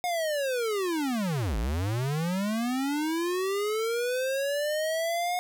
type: linear two-way sweep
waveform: square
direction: down then up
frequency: 724 to 49 to 724 Hz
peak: -27 dBFS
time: 0.04-5.39 s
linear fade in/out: 0 ms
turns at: 1.57 s
effects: none